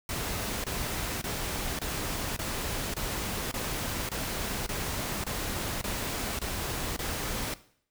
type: noise bursts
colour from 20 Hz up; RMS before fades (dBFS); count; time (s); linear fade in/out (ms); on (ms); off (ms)
pink; -33; 13; 0.09-7.54; 2; 550; 25
effects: noise-tail reverb RT60 0.6 s tail -17 dB re dry